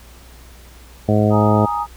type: harmonic tone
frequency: 105.8 Hz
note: G#2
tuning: 33 cents sharp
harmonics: 1 / 2 / 3 / 4 / 5 / 6 / 7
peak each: -16 / -17 / -22 / -22 / -23 / -21 / -26 dBFS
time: 1.08-1.66 s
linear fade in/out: 10 ms
type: chord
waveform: sine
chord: Ab suspended second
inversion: none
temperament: just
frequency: 830.6 / 934.4 / 1245.9 Hz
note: Ab5 / Bb5 / Eb6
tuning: 0 / +4 / +2 cents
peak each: -23 dBFS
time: 1.3-1.87 s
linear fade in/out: 50 ms
effects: added 60 Hz sine -41 dBFS peak until 1.96 s + pink hiss -46 dBFS RMS until 1.96 s